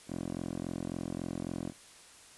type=tone with band-pass filter; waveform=10% pulse; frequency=43.65 Hz; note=F1; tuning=in tune; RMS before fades=-38 dBFS; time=0.07-1.73 s; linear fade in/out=50 ms; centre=330 Hz; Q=1.3; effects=white hiss -55 dBFS RMS until 2.37 s + resampled to 24000 Hz